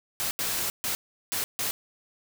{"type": "noise bursts at uneven times", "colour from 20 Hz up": "white", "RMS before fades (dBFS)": -29, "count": 5, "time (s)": [[0.2, 0.31], [0.39, 0.7], [0.84, 0.95], [1.32, 1.44], [1.59, 1.71]], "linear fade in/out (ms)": 0, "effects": []}